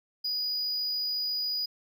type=tone; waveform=triangle; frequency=4923 Hz; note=D#8; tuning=19 cents flat; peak=-27 dBFS; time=0.24-1.66 s; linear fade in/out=10 ms; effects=none